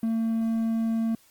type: tone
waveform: triangle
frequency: 225.9 Hz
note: A3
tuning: 46 cents sharp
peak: -21 dBFS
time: 0.03-1.15 s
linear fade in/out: 2 ms
effects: white hiss -59 dBFS RMS until 1.3 s + Opus 24 kbps